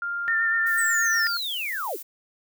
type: tone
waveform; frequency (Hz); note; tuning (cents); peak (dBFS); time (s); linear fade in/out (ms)
sine; 1399; F6; +3; -26; 0.02-1.37; 2
type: tone with vibrato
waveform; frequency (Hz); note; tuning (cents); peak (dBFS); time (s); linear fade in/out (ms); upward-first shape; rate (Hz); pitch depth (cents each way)
sine; 1800; A6; +39; -21; 0.28-1.27; 0; sine; 8.2; 22
type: noise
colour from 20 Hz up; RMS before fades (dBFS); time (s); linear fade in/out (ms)
violet; -38; 0.66-2.03; 10
type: linear sweep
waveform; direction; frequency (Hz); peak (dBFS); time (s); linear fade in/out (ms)
sine; down; 8260 to 281.6; -27; 0.77-1.97; 20
effects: none